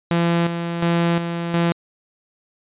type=tone with tremolo; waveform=sawtooth; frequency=170 Hz; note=F3; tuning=46 cents flat; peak=-12 dBFS; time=0.11-1.72 s; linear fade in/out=0 ms; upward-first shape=square; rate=1.4 Hz; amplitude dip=55%; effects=resampled to 8000 Hz